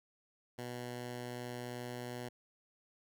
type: tone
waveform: 10% pulse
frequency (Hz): 122.7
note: B2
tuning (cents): -11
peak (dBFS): -33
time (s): 0.58-2.29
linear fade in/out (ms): 10
effects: none